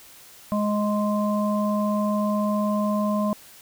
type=harmonic tone; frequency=208.6 Hz; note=G#3; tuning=8 cents sharp; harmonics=1 / 3 / 5; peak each=-22 / -27 / -29 dBFS; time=0.52-3.33 s; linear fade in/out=0 ms; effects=white hiss -48 dBFS RMS until 3.61 s